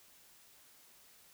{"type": "silence", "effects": ["white hiss -62 dBFS RMS until 1.33 s"]}